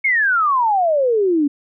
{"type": "exponential sweep", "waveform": "sine", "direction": "down", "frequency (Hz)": [2217, 277.2], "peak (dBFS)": -13, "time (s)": [0.04, 1.48], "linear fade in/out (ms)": 10, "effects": []}